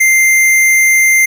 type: tone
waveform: square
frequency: 2092 Hz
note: C7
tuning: 1 cent flat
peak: -7 dBFS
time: 0-1.26 s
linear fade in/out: 10 ms
effects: none